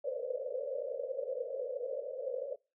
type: band-pass noise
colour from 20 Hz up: white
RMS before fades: -38 dBFS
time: 0.04-2.56 s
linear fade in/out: 5 ms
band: 480 to 570 Hz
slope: 96 dB/octave
effects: noise-tail reverb RT60 0.3 s tail -25 dB re dry